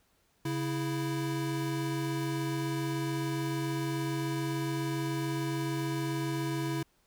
square tone pair together, 138.59 / 328.8 Hz, C#3 / E4, 0 / -4 cents, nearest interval octave + minor third, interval 1496 cents, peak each -34 / -34 dBFS, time 0.45-6.83 s, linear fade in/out 5 ms, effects pink hiss -70 dBFS RMS until 7.06 s

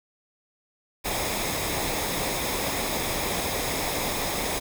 pink noise with comb filter, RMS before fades -28 dBFS, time 1.04-4.6 s, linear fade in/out 20 ms, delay 0.68 ms, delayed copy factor -0.5, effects none

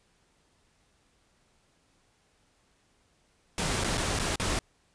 pink noise with dropouts, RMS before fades -29 dBFS, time 3.58-4.59 s, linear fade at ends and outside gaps 1 ms, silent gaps 3.838-3.844 / 3.973-3.978 / 4.19-4.196 / 4.358-4.398 s, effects pink hiss -68 dBFS RMS until 4.94 s + resampled to 22050 Hz

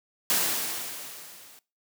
white noise with level ramp, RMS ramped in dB -23 to -52 dBFS, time 0.3-1.59 s, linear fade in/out 0 ms, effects noise-tail reverb RT60 0.3 s tail -22 dB re dry + high-pass 150 Hz 12 dB/octave

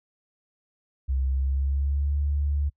sine tone with pitch glide, 66.1 to 72.08 Hz, C2 to D2, +18 to -32 cents, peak -22 dBFS, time 1.08-2.7 s, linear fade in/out 20 ms, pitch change +150 cents, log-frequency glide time 1.28-2.16 s, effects noise-tail reverb RT60 0.1 s tail -25 dB re dry

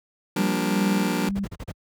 sawtooth chord, G minor seventh, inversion third, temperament just, 176.4 / 196 / 235.2 / 294 Hz, F3 / G3 / Bb3 / D4, +18 / 0 / +16 / +2 cents, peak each -24 dBFS, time 0.36-1.29 s, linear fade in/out 5 ms
sine tone, 197.8 Hz, G3, 16 cents sharp, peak -24 dBFS, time 0.39-1.45 s, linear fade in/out 5 ms
brown noise bursts, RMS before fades -30 dBFS, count 6, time 1.27-1.72 s, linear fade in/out 10 ms, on 45 ms, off 36 ms
effects high-pass 60 Hz 12 dB/octave

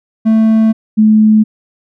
triangle / sine tone pair in turn, 221.1 / 215.8 Hz, A3 / A3, +9 / -33 cents, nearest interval unison, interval 42 cents, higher first, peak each -4 dBFS, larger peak neither, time 0.25-0.73 / 0.97-1.44 s, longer first, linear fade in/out 20 ms, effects none

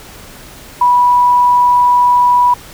sine tone, 980 Hz, B5, 14 cents flat, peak -6 dBFS, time 0.81-2.54 s, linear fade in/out 5 ms, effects pink hiss -35 dBFS RMS until 2.73 s

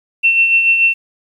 sine tone with tremolo, 2700 Hz, E7, 41 cents sharp, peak -7 dBFS, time 0.23-0.94 s, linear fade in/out 20 ms, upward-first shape sine, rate 6.9 Hz, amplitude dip 45%, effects 8-bit

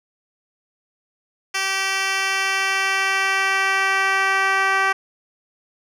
10% pulse tone with band-pass filter sweep, 386.8 Hz, G4, 23 cents flat, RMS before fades -20 dBFS, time 1.54-4.93 s, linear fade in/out 10 ms, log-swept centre 3900 to 1500 Hz, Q 0.92, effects none

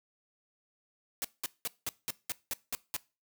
white noise bursts, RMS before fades -34 dBFS, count 9, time 1.22-2.965 s, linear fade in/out 0 ms, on 25 ms, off 190 ms, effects noise-tail reverb RT60 0.3 s tail -21 dB re dry

